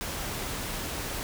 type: noise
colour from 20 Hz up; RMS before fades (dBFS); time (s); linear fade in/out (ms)
pink; -34; 0.01-1.23; 0
effects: none